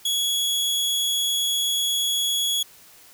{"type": "tone", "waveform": "sawtooth", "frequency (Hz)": 3353, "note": "G#7", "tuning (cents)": 16, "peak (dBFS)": -18, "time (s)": [0.05, 2.63], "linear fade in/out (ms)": 5, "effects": ["white hiss -50 dBFS RMS until 3.13 s"]}